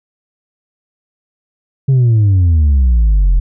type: exponential sweep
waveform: sine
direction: down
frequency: 138.1 to 41.2 Hz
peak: -4 dBFS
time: 1.88-3.4 s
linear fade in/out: 10 ms
effects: tanh soft clip ceiling -6 dBFS